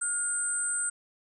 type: tone cluster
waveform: sine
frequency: 1422 / 8150 / 8800 Hz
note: F6 / C9 / C#9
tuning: +31 / -47 / -14 cents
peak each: -35 / -29 / -34 dBFS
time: 0.01-0.9 s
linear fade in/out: 10 ms
effects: none